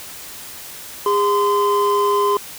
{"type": "tone pair together", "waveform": "triangle", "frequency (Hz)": [407.7, 1030], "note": ["G#4", "C6"], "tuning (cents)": [-32, -28], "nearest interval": "octave + major third", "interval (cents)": 1604, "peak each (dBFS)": -15, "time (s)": [1.06, 2.37], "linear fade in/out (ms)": 2, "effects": ["white hiss -35 dBFS RMS until 2.58 s"]}